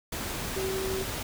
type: tone in noise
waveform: sine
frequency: 381.3 Hz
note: G4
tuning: 48 cents flat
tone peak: -30 dBFS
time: 0.56-1.03 s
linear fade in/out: 5 ms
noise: pink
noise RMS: -34 dBFS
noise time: 0.12-1.23 s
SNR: +1 dB
effects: none